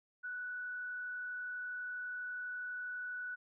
sine tone with frequency modulation, 1480 Hz, F#6, in tune, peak -39 dBFS, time 0.23-3.36 s, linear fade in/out 20 ms, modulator 32.2 Hz, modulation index 0.41, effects none

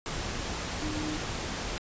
sine tone in noise, 305.9 Hz, D#4, 29 cents flat, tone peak -34 dBFS, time 0.82-1.17 s, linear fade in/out 0 ms, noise pink, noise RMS -34 dBFS, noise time 0.06-1.78 s, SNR -3 dB, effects resampled to 16000 Hz

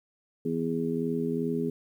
harmonic tone, 82.6 Hz, E2, 4 cents sharp, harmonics 2 / 3 / 4 / 5, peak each -33 / -30 / -36 / -31 dBFS, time 0.45-1.7 s, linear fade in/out 5 ms, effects 10-bit

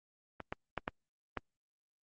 clicks, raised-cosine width 0.5 ms, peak -26 / -21 / -18 / -18 / -19 dBFS, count 5, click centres 0.403 / 0.525 / 0.777 / 0.879 / 1.373 s, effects Opus 24 kbps

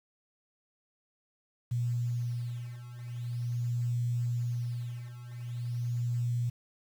sine beating tone pair, 120 / 120.43 Hz, B2 / B2, -49 / -43 cents, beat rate 0.43 Hz, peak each -35 / -32 dBFS, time 1.71-6.5 s, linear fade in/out 10 ms, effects 9-bit

